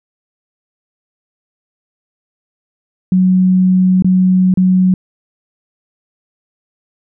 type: tone with dropouts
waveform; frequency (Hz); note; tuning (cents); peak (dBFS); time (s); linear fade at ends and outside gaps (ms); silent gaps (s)
sine; 185; F#3; 0; -7; 3.12-4.94; 2; 4.023-4.045 / 4.54-4.573
effects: none